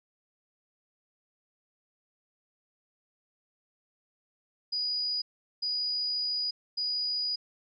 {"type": "tone bursts at uneven times", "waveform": "sine", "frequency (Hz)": 4917, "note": "D#8", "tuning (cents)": -21, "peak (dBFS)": -28, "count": 3, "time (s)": [[4.72, 5.22], [5.62, 6.51], [6.77, 7.36]], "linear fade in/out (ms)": 10, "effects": []}